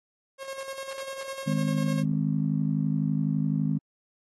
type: tone with tremolo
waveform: sawtooth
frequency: 540 Hz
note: C#5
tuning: 45 cents flat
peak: -29 dBFS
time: 0.38-2.04 s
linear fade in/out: 50 ms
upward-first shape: square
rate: 10 Hz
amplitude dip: 50%
type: harmonic tone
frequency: 51.91 Hz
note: G#1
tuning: in tune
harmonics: 3 / 4 / 5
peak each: -26 / -28 / -30 dBFS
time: 1.46-3.79 s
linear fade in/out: 20 ms
effects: AAC 32 kbps